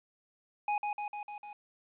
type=tone with echo; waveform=square; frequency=830.6 Hz; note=G#5; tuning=in tune; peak=-29 dBFS; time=0.68-0.78 s; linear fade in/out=2 ms; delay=150 ms; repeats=5; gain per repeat=-3 dB; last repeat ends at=1.53 s; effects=resampled to 8000 Hz + 11-bit